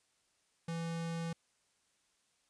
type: tone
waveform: square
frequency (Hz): 166.4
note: E3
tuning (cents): +17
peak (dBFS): -37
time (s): 0.68-1.33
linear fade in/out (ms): 5
effects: white hiss -75 dBFS RMS until 2.49 s + resampled to 22050 Hz